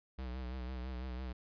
square tone with vibrato, 63.2 Hz, B1, 41 cents sharp, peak -40 dBFS, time 0.18-1.33 s, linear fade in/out 10 ms, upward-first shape sine, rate 6 Hz, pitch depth 60 cents each way, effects resampled to 11025 Hz

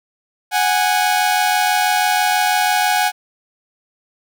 sawtooth tone pair together, 740 / 826.1 Hz, F#5 / G#5, 0 / -9 cents, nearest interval major second, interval 191 cents, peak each -13 dBFS, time 0.51-3.12 s, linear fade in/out 50 ms, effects none

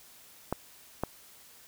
clicks, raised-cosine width 1 ms, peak -15 dBFS, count 2, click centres 0.526 / 1.036 s, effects white hiss -55 dBFS RMS until 1.67 s

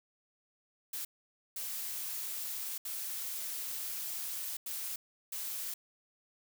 blue noise bursts at uneven times, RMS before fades -39 dBFS, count 5, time 0.93-1.05 / 1.56-2.78 / 2.85-4.57 / 4.66-4.96 / 5.32-5.74 s, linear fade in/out 5 ms, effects none

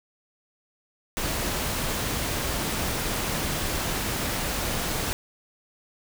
pink noise, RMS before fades -28 dBFS, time 1.17-5.13 s, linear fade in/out 0 ms, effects none

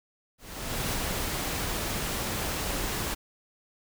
pink noise with ADSR envelope, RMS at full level -29 dBFS, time 0.38-3.15 s, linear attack 550 ms, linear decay 13 ms, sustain -2 dB, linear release 17 ms, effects none

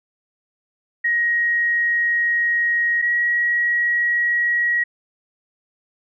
sine tone pair in turn, 1886 / 1906.8 Hz, A#6 / A#6, +20 / +39 cents, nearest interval unison, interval 19 cents, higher second, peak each -16 dBFS, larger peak neither, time 1.04-3.02 / 3.02-4.84 s, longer first, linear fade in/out 10 ms, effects none

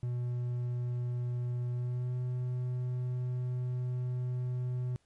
triangle tone with pitch glide, 122.3 to 124.94 Hz, B2 to B2, -16 to +20 cents, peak -29 dBFS, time 0.03-4.96 s, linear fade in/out 0 ms, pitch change +36 cents, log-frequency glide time 1.73-2.16 s, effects pink hiss -73 dBFS RMS until 5.05 s + MP3 48 kbps

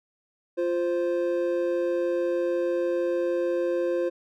triangle tone pair together, 348.4 / 522 Hz, F4 / C5, -4 / -4 cents, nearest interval perfect fifth, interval 700 cents, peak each -24 dBFS, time 0.57-4.1 s, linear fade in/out 20 ms, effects none

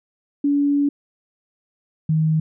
sine tone pair in turn, 285.6 / 157.53 Hz, D4 / D#3, -48 / +22 cents, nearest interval minor seventh, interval 1030 cents, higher first, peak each -15 dBFS, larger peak neither, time 0.44-0.89 / 2.09-2.4 s, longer first, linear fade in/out 5 ms, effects none

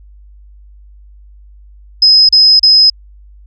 sine tone bursts, 5080 Hz, D#8, 35 cents sharp, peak -3 dBFS, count 3, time 2.02-2.9 s, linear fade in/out 5 ms, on 270 ms, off 35 ms, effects added 50 Hz sine -36 dBFS peak until 3.46 s

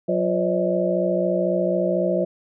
sine tone cluster, 183.4 / 352.4 / 517 / 581 / 635 Hz, F#3 / F4 / C5 / D5 / D#5, -15 / +16 / -21 / -19 / +35 cents, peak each -25 dBFS, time 0.08-2.25 s, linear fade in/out 10 ms, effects none

